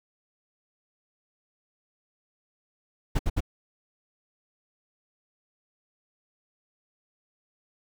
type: noise bursts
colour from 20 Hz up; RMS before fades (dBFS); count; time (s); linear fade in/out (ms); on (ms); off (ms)
brown; -23; 3; 3.15-3.406; 10; 42; 65
effects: none